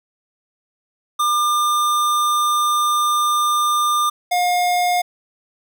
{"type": "tone pair in turn", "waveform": "square", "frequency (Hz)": [1200, 713.5], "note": ["D6", "F5"], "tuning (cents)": [37, 37], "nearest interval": "major sixth", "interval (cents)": 900, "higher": "first", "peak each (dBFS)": -16, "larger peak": "neither", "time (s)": [[1.19, 4.1], [4.31, 5.02]], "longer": "first", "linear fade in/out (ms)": 10, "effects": []}